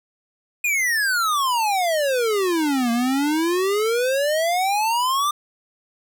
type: exponential two-way sweep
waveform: square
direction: down then up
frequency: 2489 to 230 to 1207 Hz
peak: -19 dBFS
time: 0.64-5.31 s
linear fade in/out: 5 ms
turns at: 2.91 s
effects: none